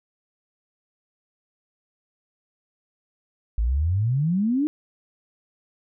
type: exponential sweep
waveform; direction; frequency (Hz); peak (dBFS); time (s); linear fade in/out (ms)
sine; up; 51.91 to 311.1; -19; 3.58-4.67; 0
effects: none